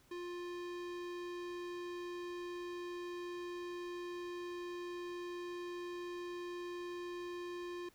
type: tone with low-pass filter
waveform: square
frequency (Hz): 351.9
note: F4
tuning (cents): +13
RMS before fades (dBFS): -44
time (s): 0.11-7.89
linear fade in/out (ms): 5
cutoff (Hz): 4800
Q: 0.74
effects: pink hiss -68 dBFS RMS until 7.94 s